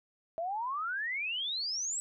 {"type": "exponential sweep", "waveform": "sine", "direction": "up", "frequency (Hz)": [643, 7980], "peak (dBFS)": -32, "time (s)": [0.38, 2], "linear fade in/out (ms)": 0, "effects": []}